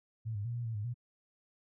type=tone with pitch steps; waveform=sine; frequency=111.9 / 101.9 / 118.6 / 119.7 / 113.6 / 103.8 / 120.8 Hz; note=A2 / G#2 / A#2 / A#2 / A#2 / G#2 / B2; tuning=+30 / -32 / +30 / +46 / -44 / 0 / -38 cents; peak=-34 dBFS; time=0.25-0.943 s; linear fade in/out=20 ms; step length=99 ms; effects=none